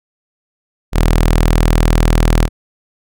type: tone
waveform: sawtooth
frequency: 40.1 Hz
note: E1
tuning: 47 cents flat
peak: -5 dBFS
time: 0.92-2.49 s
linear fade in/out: 50 ms
effects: none